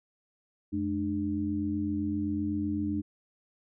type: tone cluster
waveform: sine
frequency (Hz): 90.5 / 211.7 / 299.5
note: F#2 / G#3 / D4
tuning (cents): -38 / +33 / +34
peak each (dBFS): -36 / -33 / -30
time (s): 0.72-3.02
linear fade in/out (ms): 20
effects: none